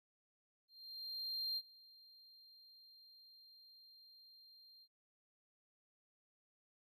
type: tone with ADSR envelope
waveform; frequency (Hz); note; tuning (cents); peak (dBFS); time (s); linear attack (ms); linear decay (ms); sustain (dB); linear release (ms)
triangle; 4186; C8; 0; -36; 0.68-4.88; 890; 47; -23; 56
effects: none